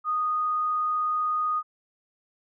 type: tone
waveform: sine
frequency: 1238 Hz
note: D#6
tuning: 9 cents flat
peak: -23 dBFS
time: 0.04-1.63 s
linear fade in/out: 50 ms
effects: none